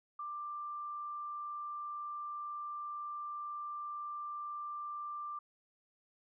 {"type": "tone", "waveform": "sine", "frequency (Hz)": 1183, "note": "D6", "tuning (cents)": 12, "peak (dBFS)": -39, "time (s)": [0.19, 5.39], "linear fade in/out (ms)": 5, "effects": []}